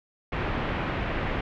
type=low-pass noise; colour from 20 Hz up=pink; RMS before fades=-29 dBFS; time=0.32-1.41 s; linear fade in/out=5 ms; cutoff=2700 Hz; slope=24 dB/octave; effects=none